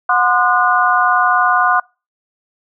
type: harmonic tone with a mistuned harmonic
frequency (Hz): 243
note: B3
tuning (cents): -28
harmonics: 3 / 4 / 5 / 6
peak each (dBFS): -16 / -16 / -16 / -16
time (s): 0.09-1.8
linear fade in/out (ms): 5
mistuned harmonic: 4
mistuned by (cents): +110
effects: noise-tail reverb RT60 0.3 s tail -26 dB re dry